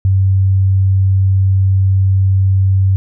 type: tone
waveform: sine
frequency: 95.9 Hz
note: G2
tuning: 37 cents flat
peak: -8 dBFS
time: 0.05-2.96 s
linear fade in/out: 0 ms
effects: none